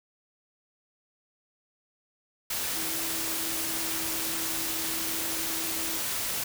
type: tone in noise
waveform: sine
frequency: 326.1 Hz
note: E4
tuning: 19 cents flat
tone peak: -40 dBFS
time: 2.76-5.98 s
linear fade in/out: 5 ms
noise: white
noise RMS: -31 dBFS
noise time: 2.5-6.44 s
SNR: -12 dB
effects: none